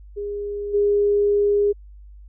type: tone with level steps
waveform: sine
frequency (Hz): 409.1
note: G#4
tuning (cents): -26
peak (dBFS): -25 / -15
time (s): 0.16-1.73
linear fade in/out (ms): 20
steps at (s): 0.73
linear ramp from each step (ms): 20
effects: added 50 Hz sine -40 dBFS peak until 2.28 s